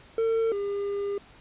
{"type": "tone pair in turn", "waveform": "triangle", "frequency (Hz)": [452, 402.7], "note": ["A4", "G4"], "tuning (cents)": [47, 47], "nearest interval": "major second", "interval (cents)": 200, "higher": "first", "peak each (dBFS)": [-20, -25], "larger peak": "first", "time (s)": [[0.18, 0.52], [0.52, 1.18]], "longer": "second", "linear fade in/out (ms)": 2, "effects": ["pink hiss -53 dBFS RMS until 1.4 s", "resampled to 8000 Hz"]}